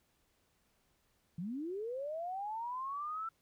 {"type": "linear sweep", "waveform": "sine", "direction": "up", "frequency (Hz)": [156.8, 1345], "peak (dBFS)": -37, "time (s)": [1.38, 3.29], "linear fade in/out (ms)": 5, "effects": ["pink hiss -75 dBFS RMS until 3.41 s"]}